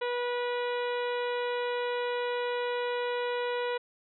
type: harmonic tone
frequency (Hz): 487.2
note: B4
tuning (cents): -24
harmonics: 1 / 2 / 3 / 4 / 5 / 6 / 7 / 8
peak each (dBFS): -30 / -36 / -40 / -42 / -44 / -46 / -47 / -48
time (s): 0.01-3.78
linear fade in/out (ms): 10
effects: none